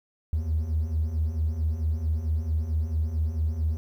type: beating tone pair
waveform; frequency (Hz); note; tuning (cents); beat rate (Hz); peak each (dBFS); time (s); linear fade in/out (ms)
triangle; 75.5 / 80; D2 / D#2; +48 / +49; 4.5; -27 / -22; 0.33-3.77; 0
effects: tanh soft clip ceiling -18 dBFS + 10-bit